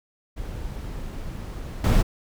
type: noise with level steps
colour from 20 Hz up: brown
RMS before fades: -33 / -17 dBFS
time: 0.36-2.03 s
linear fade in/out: 20 ms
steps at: 1.84 s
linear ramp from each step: 2 ms
effects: none